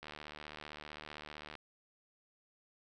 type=click train; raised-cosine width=0.3 ms; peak=-30 dBFS; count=116; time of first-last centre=0.03-1.553 s; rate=75.5 Hz; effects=none